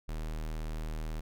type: tone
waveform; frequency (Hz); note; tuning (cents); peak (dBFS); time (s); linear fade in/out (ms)
square; 39.07; D#1; +8; -35; 0.08-1.21; 10
effects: none